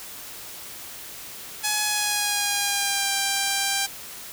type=tone with pitch glide; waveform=5% pulse; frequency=843 to 791.1 Hz; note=G#5 to G5; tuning=+26 to +16 cents; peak=-10 dBFS; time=1.63-3.87 s; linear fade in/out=20 ms; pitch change=-110 cents; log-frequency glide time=1.83-3.11 s; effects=white hiss -39 dBFS RMS until 4.32 s